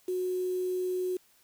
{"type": "tone with quantisation", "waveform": "sine", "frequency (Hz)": 366.2, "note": "F#4", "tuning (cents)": -18, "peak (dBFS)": -28, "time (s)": [0.08, 1.17], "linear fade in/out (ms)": 5, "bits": 8, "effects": ["white hiss -64 dBFS RMS until 1.43 s"]}